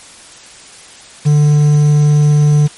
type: tone with quantisation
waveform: triangle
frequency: 148.3 Hz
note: D3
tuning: 17 cents sharp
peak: -4 dBFS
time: 1.25-2.68 s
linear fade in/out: 20 ms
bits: 5
effects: white hiss -37 dBFS RMS until 2.77 s + MP3 48 kbps